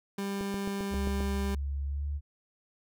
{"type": "tone", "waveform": "30% pulse", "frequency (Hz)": 198.4, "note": "G3", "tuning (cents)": 21, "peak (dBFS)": -29, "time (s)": [0.18, 1.55], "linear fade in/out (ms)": 5}
{"type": "click train", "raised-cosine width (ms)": 2, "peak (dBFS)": -24, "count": 7, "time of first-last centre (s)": [0.41, 1.206], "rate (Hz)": 7.54}
{"type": "tone with pitch glide", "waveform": "sine", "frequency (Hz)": [69.9, 72.24], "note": ["C#2", "D2"], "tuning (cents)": [15, -28], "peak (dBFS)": -30, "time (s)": [0.9, 2.21], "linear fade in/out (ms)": 50, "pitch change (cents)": 57, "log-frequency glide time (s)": [1.87, 2.06]}
{"effects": []}